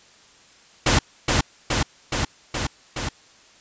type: noise with echo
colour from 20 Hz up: pink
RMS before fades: -17 dBFS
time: 0.86-0.99 s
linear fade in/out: 5 ms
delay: 420 ms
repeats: 5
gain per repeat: -2 dB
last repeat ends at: 3.09 s
effects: white hiss -52 dBFS RMS until 3.6 s + resampled to 16000 Hz